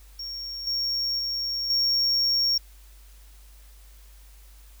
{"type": "tone with level steps", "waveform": "triangle", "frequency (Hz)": 5530, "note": "F8", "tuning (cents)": -18, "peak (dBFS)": [-31, -23, -25, -19], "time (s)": [0.19, 2.58], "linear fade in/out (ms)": 5, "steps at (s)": [0.67, 1.19, 1.7], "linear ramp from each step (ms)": 2, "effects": ["added 50 Hz sine -47 dBFS peak until 4.8 s", "white hiss -57 dBFS RMS until 4.8 s"]}